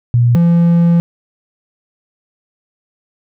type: tone pair in turn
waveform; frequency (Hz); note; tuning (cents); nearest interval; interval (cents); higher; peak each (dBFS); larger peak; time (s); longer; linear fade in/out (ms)
sine / triangle; 120 / 170.34; B2 / F3; -49 / -43; tritone; 606; second; -7 / -5; second; 0.14-0.35 / 0.35-1; second; 0
effects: none